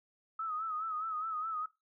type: tone with vibrato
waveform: sine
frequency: 1280 Hz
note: D#6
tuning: 49 cents sharp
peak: -34 dBFS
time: 0.39-1.66 s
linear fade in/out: 5 ms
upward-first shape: sine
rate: 4.8 Hz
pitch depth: 68 cents each way
effects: noise-tail reverb RT60 0.2 s tail -18 dB re dry